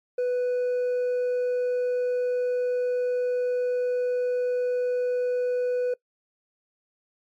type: tone with hard clipping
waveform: sine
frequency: 495.4 Hz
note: B4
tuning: 5 cents sharp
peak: -23 dBFS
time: 0.18-5.94 s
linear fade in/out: 5 ms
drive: 2 dB
effects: noise-tail reverb RT60 0.1 s tail -22 dB re dry + MP3 64 kbps